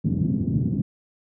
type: band-pass noise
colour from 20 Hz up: pink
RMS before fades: -23 dBFS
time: 0.04-0.82 s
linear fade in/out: 10 ms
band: 110 to 240 Hz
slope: 24 dB/octave
effects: none